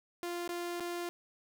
sawtooth tone with dropouts, 348 Hz, F4, 6 cents flat, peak -32 dBFS, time 0.23-1.09 s, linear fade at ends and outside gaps 0 ms, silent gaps 0.477-0.491 / 0.798-0.806 s, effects none

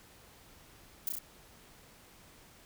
violet noise with echo, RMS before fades -33 dBFS, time 1.07-1.09 s, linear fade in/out 0 ms, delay 32 ms, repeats 3, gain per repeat -2 dB, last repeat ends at 1.186 s, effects pink hiss -58 dBFS RMS until 2.65 s

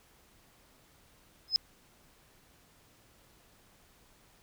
sine tone with exponential growth, 5100 Hz, D#8, 42 cents sharp, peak -18 dBFS, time 1.48-1.56 s, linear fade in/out 0 ms, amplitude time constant 17 ms, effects pink hiss -63 dBFS RMS until 4.42 s

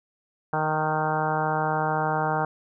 harmonic tone with a mistuned harmonic, 155.56 Hz, D#3, in tune, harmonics 1 / 2 / 3 / 4 / 5 / 6 / 7 / 8 / 9 / 10, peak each -30 / -36 / -32 / -32 / -27 / -30 / -34 / -35 / -33 / -37 dBFS, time 0.53-2.45 s, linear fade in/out 2 ms, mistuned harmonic 6, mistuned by -22 cents, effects none

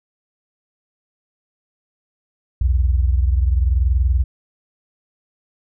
sine tone pair together, 61.7 / 82.36 Hz, B1 / E2, -1 / -1 cents, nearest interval perfect fourth, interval 500 cents, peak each -14 / -20 dBFS, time 2.61-4.24 s, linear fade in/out 5 ms, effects none

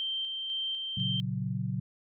sine tone with tremolo, 3136 Hz, G7, in tune, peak -30 dBFS, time 0-1.2 s, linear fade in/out 0 ms, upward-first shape square, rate 2 Hz, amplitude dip 30%
sine chord, F# major, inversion first, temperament equal, 116.54 / 138.59 / 185 Hz, A#2 / C#3 / F#3, 0 / 0 / 0 cents, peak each -34 dBFS, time 0.97-1.8 s, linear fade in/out 5 ms
effects none

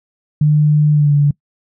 sine tone with pitch glide, 150.2 to 144.75 Hz, D3 to D3, +39 to -25 cents, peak -8 dBFS, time 0.41-1.31 s, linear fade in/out 5 ms, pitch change -64 cents, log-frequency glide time 0.92-1.13 s, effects noise-tail reverb RT60 0.1 s tail -23 dB re dry

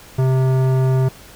sine tone with tanh clipping, 130.81 Hz, C3, in tune, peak -15 dBFS, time 0.18-1.09 s, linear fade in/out 10 ms, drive 16 dB, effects pink hiss -42 dBFS RMS until 1.35 s

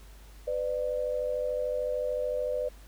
sine tone pair together, 502.5 / 596 Hz, B4 / D5, +30 / +25 cents, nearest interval minor third, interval 295 cents, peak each -30 / -31 dBFS, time 0.47-2.69 s, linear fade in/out 10 ms, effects added 50 Hz sine -48 dBFS peak until 2.87 s + pink hiss -57 dBFS RMS until 2.87 s

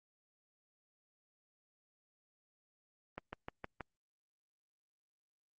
slowing click train, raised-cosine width 0.5 ms, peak -26 dBFS, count 5, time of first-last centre 3.18-3.808 s, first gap 150 ms, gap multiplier 1.03, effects Opus 24 kbps

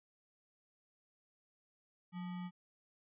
sine tone with sample-and-hold, 180 Hz, F#3, 47 cents flat, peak -40 dBFS, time 2.12-2.51 s, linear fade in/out 50 ms, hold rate 1050 Hz, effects resampled to 8000 Hz

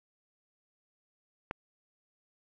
click, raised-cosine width 0.5 ms, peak -19 dBFS, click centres 1.511 s, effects none

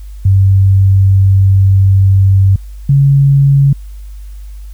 sine tone pair in turn, 96.7 / 139.2 Hz, G2 / C#3, -23 / +8 cents, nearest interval tritone, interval 631 cents, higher second, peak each -4 dBFS, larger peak neither, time 0.25-2.56 / 2.89-3.73 s, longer first, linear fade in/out 5 ms, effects added 50 Hz sine -25 dBFS peak until 4.73 s + white hiss -49 dBFS RMS until 4.73 s

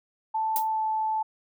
sine tone with pitch glide, 880 to 873.4 Hz, A5 to A5, 0 to -13 cents, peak -24 dBFS, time 0.34-1.23 s, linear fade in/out 10 ms, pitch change -13 cents, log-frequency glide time 0.67-0.81 s
violet noise with exponential decay, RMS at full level -25 dBFS, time 0.56-0.68 s, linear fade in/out 0 ms, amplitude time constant 25 ms
effects none

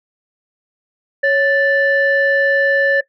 sine tone pair together, 554 / 1760 Hz, C#5 / A6, -1 / 0 cents, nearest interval octave + minor sixth, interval 2001 cents, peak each -13 dBFS, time 1.23-3.01 s, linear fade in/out 10 ms, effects noise-tail reverb RT60 0.1 s tail -18 dB re dry + tanh soft clip ceiling -6 dBFS

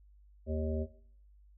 harmonic tone, 78.1 Hz, D#2, 7 cents sharp, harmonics 1 / 3 / 5 / 7 / 8, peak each -33 / -38 / -40 / -41 / -42 dBFS, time 0.46-0.87 s, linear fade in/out 50 ms, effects noise-tail reverb RT60 0.6 s tail -17 dB re dry + added 50 Hz sine -57 dBFS peak until 1.57 s

